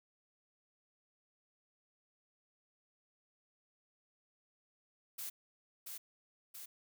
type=noise with echo; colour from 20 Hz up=blue; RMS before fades=-43 dBFS; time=5.18-5.3 s; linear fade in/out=10 ms; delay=680 ms; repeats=2; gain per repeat=-3 dB; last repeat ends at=6.66 s; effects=none